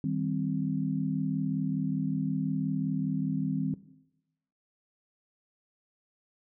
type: chord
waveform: sine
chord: C minor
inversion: first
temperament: just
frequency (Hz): 156.98 / 196.22 / 261.6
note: Eb3 / G3 / C4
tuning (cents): +16 / +2 / 0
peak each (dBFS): -31 / -33 / -31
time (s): 0.04-3.74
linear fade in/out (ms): 2
effects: noise-tail reverb RT60 0.9 s tail -17 dB re dry